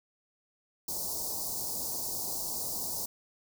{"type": "band-stop noise", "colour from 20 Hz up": "white", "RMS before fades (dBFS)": -35, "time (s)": [0.88, 3.06], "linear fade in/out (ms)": 5, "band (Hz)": [990, 4500], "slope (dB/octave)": 48, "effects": []}